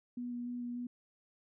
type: tone with vibrato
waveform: sine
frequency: 242.9 Hz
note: B3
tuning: 29 cents flat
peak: -37 dBFS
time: 0.17-0.87 s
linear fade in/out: 5 ms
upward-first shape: square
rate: 3.4 Hz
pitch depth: 9 cents each way
effects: none